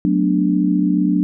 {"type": "chord", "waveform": "sine", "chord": "B minor seventh", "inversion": "second", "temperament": "equal", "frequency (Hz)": [185, 220, 246.9, 293.7], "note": ["F#3", "A3", "B3", "D4"], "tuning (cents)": [0, 0, 0, 0], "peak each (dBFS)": [-17, -23, -22, -17], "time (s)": [0.05, 1.23], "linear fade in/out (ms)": 0, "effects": []}